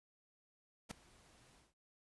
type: noise with ADSR envelope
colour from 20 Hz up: pink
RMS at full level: -43 dBFS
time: 0.89-1.74 s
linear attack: 22 ms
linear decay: 4 ms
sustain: -23 dB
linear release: 170 ms
effects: noise-tail reverb RT60 0.3 s tail -24 dB re dry + resampled to 24000 Hz